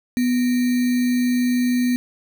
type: tone with sample-and-hold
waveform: sine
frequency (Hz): 246.9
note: B3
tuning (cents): 0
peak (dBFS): -16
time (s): 0.17-1.96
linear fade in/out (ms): 0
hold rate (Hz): 2100
effects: none